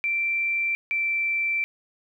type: tone pair in turn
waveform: sine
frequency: 2349 / 2340 Hz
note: D7 / D7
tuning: 0 / -7 cents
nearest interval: unison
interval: 7 cents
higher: first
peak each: -22 dBFS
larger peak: neither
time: 0.04-0.75 / 0.91-1.64 s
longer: second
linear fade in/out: 0 ms
effects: 10-bit